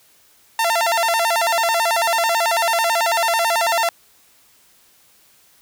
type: tone with vibrato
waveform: sawtooth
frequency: 784 Hz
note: G5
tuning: in tune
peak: -12 dBFS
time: 0.59-3.89 s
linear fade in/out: 2 ms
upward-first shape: square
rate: 9.1 Hz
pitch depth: 250 cents each way
effects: white hiss -54 dBFS RMS until 5.61 s